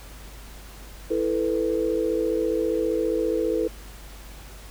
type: chord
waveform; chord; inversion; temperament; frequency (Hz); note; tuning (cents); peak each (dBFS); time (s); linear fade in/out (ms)
sine; E suspended fourth; none; just; 329.6 / 439.5 / 494.4; E4 / A4 / B4; 0 / -2 / +2; -26 / -25 / -26; 1.1-3.68; 10
effects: added 50 Hz sine -41 dBFS peak until 4.7 s + pink hiss -46 dBFS RMS until 4.7 s